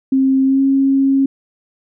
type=tone with pitch glide; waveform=sine; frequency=266.4 to 271.5 Hz; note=C4 to C#4; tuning=+31 to -36 cents; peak=-10 dBFS; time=0.12-1.26 s; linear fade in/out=5 ms; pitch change=+33 cents; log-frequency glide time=0.45-0.61 s; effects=none